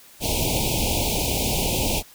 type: band-stop noise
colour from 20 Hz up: pink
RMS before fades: -23 dBFS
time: 0.2-2.03 s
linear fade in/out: 50 ms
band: 930 to 2300 Hz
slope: 96 dB/octave
effects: white hiss -49 dBFS RMS until 2.14 s

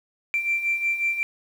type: beating tone pair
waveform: sine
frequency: 2349 / 2354.5 Hz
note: D7 / D7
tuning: 0 / +4 cents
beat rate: 5.5 Hz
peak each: -28 / -22 dBFS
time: 0.34-1.23 s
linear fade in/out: 0 ms
effects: tanh soft clip ceiling -15 dBFS + 8-bit

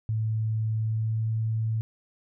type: tone with pitch glide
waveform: sine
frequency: 110 to 111.21 Hz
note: A2 to A2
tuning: 0 to +19 cents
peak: -24 dBFS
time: 0.09-1.81 s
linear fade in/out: 0 ms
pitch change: +19 cents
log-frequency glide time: 0.75-1.28 s
effects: none

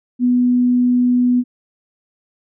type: tone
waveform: sine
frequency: 246.9 Hz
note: B3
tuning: in tune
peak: -11 dBFS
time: 0.19-1.44 s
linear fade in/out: 50 ms
effects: none

